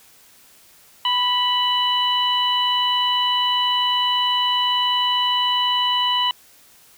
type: harmonic tone with a mistuned harmonic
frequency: 991 Hz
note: B5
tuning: 6 cents sharp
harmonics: 1 / 2 / 3 / 4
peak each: -21 / -31 / -19 / -31 dBFS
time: 1.05-6.31 s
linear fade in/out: 2 ms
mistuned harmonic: 2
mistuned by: -25 cents
effects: white hiss -51 dBFS RMS until 6.97 s

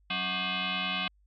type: tone with frequency modulation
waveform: sine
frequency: 185 Hz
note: F#3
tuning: in tune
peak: -28 dBFS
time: 0.1-1.08 s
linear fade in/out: 5 ms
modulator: 460 Hz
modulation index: 7.4
effects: added 50 Hz sine -61 dBFS peak until 1.26 s + MP3 48 kbps

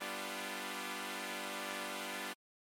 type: chord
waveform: 5% pulse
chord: G dominant seventh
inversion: none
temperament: equal with one note detuned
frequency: 196 / 246.9 / 293.7 / 345.2 Hz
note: G3 / B3 / D4 / F4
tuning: 0 / 0 / 0 / -20 cents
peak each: -34 dBFS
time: 0-2.34 s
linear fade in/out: 20 ms
effects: MP3 64 kbps

